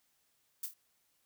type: noise with echo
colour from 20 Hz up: violet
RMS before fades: -38 dBFS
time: 0.63-0.66 s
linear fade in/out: 2 ms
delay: 26 ms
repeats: 3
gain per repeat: -7 dB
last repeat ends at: 0.738 s
effects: white hiss -75 dBFS RMS until 1.25 s